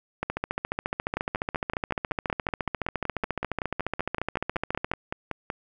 two click trains, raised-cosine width 0.5 ms, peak -12 / -14 dBFS, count 68 / 24, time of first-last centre 0.23-4.915 / 1.17-5.501 s, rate 14.3 / 5.31 Hz, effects none

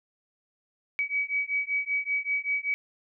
sine beating tone pair, 2271 / 2276.2 Hz, C#7 / C#7, +41 / +45 cents, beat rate 5.2 Hz, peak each -29 dBFS, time 0.99-2.74 s, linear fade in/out 0 ms, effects none

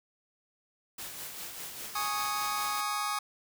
white noise with tremolo, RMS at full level -40 dBFS, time 0.98-2.81 s, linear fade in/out 5 ms, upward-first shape sine, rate 5 Hz, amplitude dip 40%
sawtooth chord, Ab suspended fourth, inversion none, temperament just, 830.6 / 1107.5 / 1245.9 Hz, Ab5 / Db6 / Eb6, 0 / -2 / +2 cents, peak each -32 / -32 / -29 dBFS, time 1.95-3.19 s, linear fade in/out 5 ms
effects none

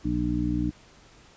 harmonic tone, 59.9 Hz, A#1, 48 cents sharp, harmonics 1 / 2 / 3 / 4 / 5, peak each -31 / -32 / -31 / -32 / -27 dBFS, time 0.04-0.71 s, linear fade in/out 20 ms, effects pink hiss -54 dBFS RMS until 1.36 s + resampled to 16000 Hz

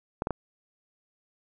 clicks, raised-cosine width 1 ms, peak -14 dBFS, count 3, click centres 0.221 / 0.271 / 0.307 s, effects none

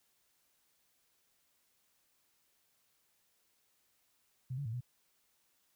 sine tone with pitch steps, 128.1 / 142.1 / 111.4 / 123.3 Hz, C3 / C#3 / A2 / B2, -36 / +43 / +22 / -2 cents, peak -36 dBFS, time 4.5-4.808 s, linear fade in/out 10 ms, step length 77 ms, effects white hiss -75 dBFS RMS until 5.75 s

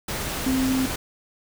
sine tone in noise, 261.6 Hz, C4, in tune, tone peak -20 dBFS, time 0.46-0.86 s, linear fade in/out 5 ms, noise pink, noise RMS -29 dBFS, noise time 0.08-0.96 s, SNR +6 dB, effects none

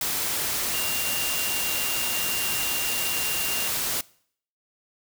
sine tone in noise, 2784 Hz, F7, 6 cents flat, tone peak -30 dBFS, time 0.74-3.68 s, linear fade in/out 2 ms, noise white, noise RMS -27 dBFS, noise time 0.01-4.01 s, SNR -6 dB, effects noise-tail reverb RT60 0.6 s tail -23 dB re dry

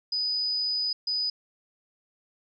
sine tone bursts at uneven times, 4978 Hz, D#8, in tune, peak -25 dBFS, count 2, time 0.12-0.93 / 1.07-1.3 s, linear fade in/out 5 ms, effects none

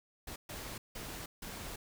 pink noise bursts at uneven times, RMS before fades -44 dBFS, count 4, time 0.27-0.36 / 0.49-0.78 / 0.95-1.26 / 1.42-1.76 s, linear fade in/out 5 ms, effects none

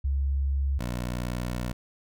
sine / 15% pulse tone pair in turn, 68.7 / 60.75 Hz, C#2 / B1, -15 / -28 cents, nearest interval major second, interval 213 cents, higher first, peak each -23 dBFS, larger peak neither, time 0.04-0.79 / 0.79-1.73 s, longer second, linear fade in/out 10 ms, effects none

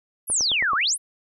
sine exponential two-way sweep, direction down then up, 11840 to 1071 to 11840 Hz, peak -19 dBFS, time 0.27-0.98 s, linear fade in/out 50 ms, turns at 0.74 s
click train, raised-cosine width 1 ms, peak -20 dBFS, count 5, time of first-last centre 0.3-0.733 s, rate 9.23 Hz
effects none

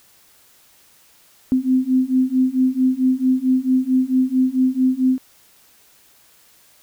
sine beating tone pair, 255.7 / 260.2 Hz, C4 / C4, -40 / -9 cents, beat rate 4.5 Hz, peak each -18 / -17 dBFS, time 1.52-5.18 s, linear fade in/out 0 ms, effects white hiss -53 dBFS RMS until 6.82 s

